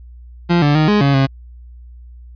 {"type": "tone with pitch steps", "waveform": "30% pulse", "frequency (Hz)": [172.9, 145.9, 154.8, 208.4, 139.8, 135.3], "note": ["F3", "D3", "D#3", "G#3", "C#3", "C#3"], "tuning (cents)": [-17, -11, -9, 6, 15, -42], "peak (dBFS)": -8, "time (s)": [0.49, 1.27], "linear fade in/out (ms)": 20, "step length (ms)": 130, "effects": ["added 60 Hz sine -35 dBFS peak until 2.35 s", "resampled to 11025 Hz"]}